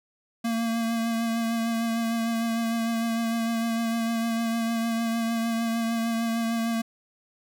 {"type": "tone with vibrato", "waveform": "square", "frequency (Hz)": 229.1, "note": "A#3", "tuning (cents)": -30, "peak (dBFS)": -25, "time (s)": [0.44, 6.82], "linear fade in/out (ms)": 10, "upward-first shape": "triangle", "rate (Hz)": 6.6, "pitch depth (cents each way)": 26, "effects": []}